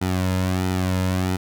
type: tone with flanger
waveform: sawtooth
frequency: 92.5 Hz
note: F#2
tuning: in tune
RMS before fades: -22 dBFS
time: 0.01-1.37 s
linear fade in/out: 10 ms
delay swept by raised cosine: 1.8 to 2.65 ms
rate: 1.5 Hz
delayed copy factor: -0.65
effects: none